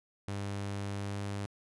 sawtooth tone with pitch glide, 100 to 100.7 Hz, G2 to G2, +35 to +47 cents, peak -31 dBFS, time 0.28-1.46 s, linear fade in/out 0 ms, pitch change +12 cents, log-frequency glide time 0.96-1.34 s, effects resampled to 24000 Hz

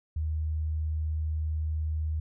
sine tone, 77.9 Hz, D#2, 3 cents sharp, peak -27 dBFS, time 0.16-2.2 s, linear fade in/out 5 ms, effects none

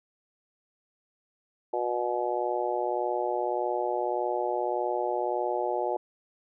harmonic tone, 121.7 Hz, B2, 25 cents flat, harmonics 3 / 4 / 5 / 6 / 7, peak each -32 / -33 / -32 / -34 / -32 dBFS, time 1.73-5.97 s, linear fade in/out 5 ms, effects none

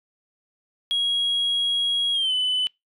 sine tone with pitch glide, 3300 to 3009 Hz, G#7 to F#7, -12 to +28 cents, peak -18 dBFS, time 0.91-2.67 s, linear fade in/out 0 ms, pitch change -160 cents, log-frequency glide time 2.13-2.33 s, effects noise-tail reverb RT60 0.2 s tail -26 dB re dry + tanh soft clip ceiling -18 dBFS

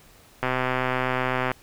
click train, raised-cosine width 0.5 ms, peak -9 dBFS, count 140, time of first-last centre 0.43-1.516 s, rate 128 Hz, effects pink hiss -53 dBFS RMS until 1.62 s

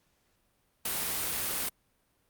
white noise, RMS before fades -32 dBFS, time 0.85-1.69 s, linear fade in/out 5 ms, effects pink hiss -72 dBFS RMS until 2.29 s + Opus 48 kbps

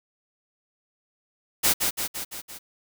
white noise with echo, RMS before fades -20 dBFS, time 1.63-1.74 s, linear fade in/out 20 ms, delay 170 ms, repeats 5, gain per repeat -4 dB, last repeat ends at 2.59 s, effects none

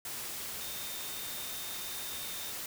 sine tone in noise, 3652 Hz, A#7, 36 cents flat, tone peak -46 dBFS, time 0.61-2.52 s, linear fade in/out 2 ms, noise white, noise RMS -40 dBFS, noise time 0.05-2.66 s, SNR -9 dB, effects none

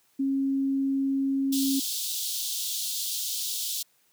sine tone, 271.9 Hz, C#4, 33 cents flat, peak -23 dBFS, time 0.19-1.8 s, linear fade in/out 10 ms
pink high-pass noise, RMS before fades -31 dBFS, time 1.52-3.83 s, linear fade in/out 10 ms, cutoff 3300 Hz, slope 48 dB/octave
effects white hiss -66 dBFS RMS until 4.12 s + high-pass 100 Hz 12 dB/octave

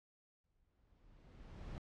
brown noise with exponential growth, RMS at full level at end -44 dBFS, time 0.44-1.78 s, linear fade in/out 0 ms, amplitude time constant 290 ms, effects low-pass 5000 Hz 12 dB/octave

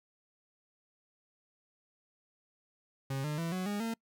40% pulse tone with pitch steps, 135.3 / 150.12 / 166.57 / 184.83 / 205.1 / 227.5 Hz, C#3 / D3 / E3 / F#3 / G#3 / A#3, -42 / +38 / +18 / -2 / -21 / -42 cents, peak -32 dBFS, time 3.1-3.94 s, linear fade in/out 5 ms, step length 140 ms, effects noise-tail reverb RT60 0.1 s tail -26 dB re dry

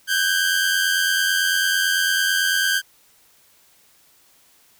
sawtooth tone pair together, 1529 / 1618 Hz, G6 / G#6, -44 / -46 cents, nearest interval minor second, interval 98 cents, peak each -17 dBFS, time 0.07-2.82 s, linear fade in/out 50 ms, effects white hiss -56 dBFS RMS until 4.79 s

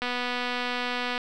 click train, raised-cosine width 0.3 ms, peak -14 dBFS, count 286, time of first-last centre 0.02-1.179 s, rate 246 Hz, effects none

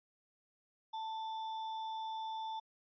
sine tone with sample-and-hold, 885 Hz, A5, 10 cents sharp, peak -38 dBFS, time 0.93-2.6 s, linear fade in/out 10 ms, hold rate 4410 Hz, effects resampled to 11025 Hz

